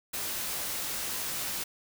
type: noise with comb filter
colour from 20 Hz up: white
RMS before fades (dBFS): -34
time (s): 0.13-1.64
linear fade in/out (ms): 10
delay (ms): 18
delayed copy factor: -0.55
effects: none